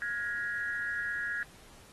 sine tone with amplitude modulation, 1661.2 Hz, G#6, in tune, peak -27 dBFS, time 0.02-1.43 s, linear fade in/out 0 ms, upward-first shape sine, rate 234 Hz, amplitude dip 100%, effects pink hiss -56 dBFS RMS until 1.92 s + AAC 32 kbps

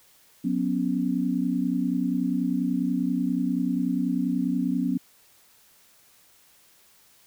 sine chord, F# suspended fourth, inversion none, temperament equal with one note detuned, 182.66 / 246.9 / 277.2 Hz, F#3 / B3 / C#4, -22 / 0 / 0 cents, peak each -28 / -26 / -27 dBFS, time 0.44-4.98 s, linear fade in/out 10 ms, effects white hiss -58 dBFS RMS until 7.26 s

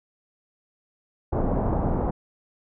pink low-pass noise, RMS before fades -24 dBFS, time 1.32-2.11 s, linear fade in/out 10 ms, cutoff 900 Hz, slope 24 dB/octave, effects none

